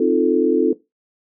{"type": "chord", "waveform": "sine", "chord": "F dominant seventh", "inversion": "second", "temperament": "equal", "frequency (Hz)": [261.6, 311.1, 349.2, 440], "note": ["C4", "Eb4", "F4", "A4"], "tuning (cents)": [0, 0, 0, 0], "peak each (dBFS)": [-20, -20, -18, -17], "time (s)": [0, 0.73], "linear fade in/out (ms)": 5, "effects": ["noise-tail reverb RT60 0.2 s tail -17 dB re dry"]}